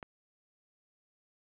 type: click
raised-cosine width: 0.5 ms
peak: -27 dBFS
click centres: 0.028 s
effects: resampled to 8000 Hz + 10-bit